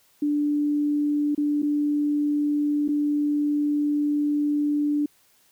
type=tone with dropouts; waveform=sine; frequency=293.7 Hz; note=D4; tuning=in tune; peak=-20 dBFS; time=0.22-5.06 s; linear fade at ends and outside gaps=5 ms; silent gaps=1.349-1.377 / 1.621-1.628 / 2.88-2.887 s; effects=white hiss -61 dBFS RMS until 5.51 s